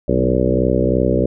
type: harmonic tone with a mistuned harmonic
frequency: 63 Hz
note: B1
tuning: 35 cents sharp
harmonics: 1 / 2 / 3 / 4 / 5 / 6 / 7 / 8 / 9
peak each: -22 / -22 / -22 / -22 / -22 / -22 / -22 / -22 / -22 dBFS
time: 0.08-1.26 s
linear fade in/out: 5 ms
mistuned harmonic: 3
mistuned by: +29 cents
effects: none